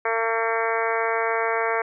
harmonic tone with a mistuned harmonic, 226.9 Hz, A#3, 47 cents flat, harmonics 2 / 3 / 4 / 5 / 6 / 7 / 8 / 9 / 10, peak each -26 / -28 / -29 / -30 / -31 / -31 / -32 / -33 / -33 dBFS, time 0.05-1.82 s, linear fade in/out 5 ms, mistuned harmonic 10, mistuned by -23 cents, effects none

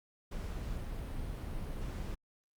brown noise, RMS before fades -39 dBFS, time 0.31-2.15 s, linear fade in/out 10 ms, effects Opus 48 kbps

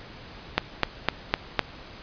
click train, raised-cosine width 0.3 ms, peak -3 dBFS, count 5, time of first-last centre 0.58-1.593 s, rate 3.95 Hz, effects pink hiss -44 dBFS RMS until 2.02 s + resampled to 11025 Hz

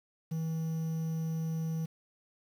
triangle tone with quantisation, 161.3 Hz, E3, 37 cents flat, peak -29 dBFS, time 0.31-1.86 s, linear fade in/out 10 ms, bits 9, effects none

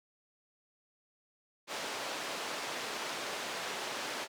pink band-pass noise, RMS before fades -39 dBFS, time 1.67-4.28 s, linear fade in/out 50 ms, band 440 to 6100 Hz, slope 12 dB/octave, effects none

